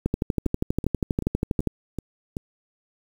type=two click trains; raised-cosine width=3 ms; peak=-16 / -9 dBFS; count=6 / 21; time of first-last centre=0.46-2.368 / 0.06-1.673 s; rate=2.62 / 12.4 Hz; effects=7-bit